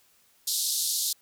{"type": "band-pass noise", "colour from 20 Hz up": "pink", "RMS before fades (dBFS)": -28, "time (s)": [0.47, 1.13], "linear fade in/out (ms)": 5, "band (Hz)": [3800, 14000], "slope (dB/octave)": 48, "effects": ["white hiss -63 dBFS RMS until 1.21 s"]}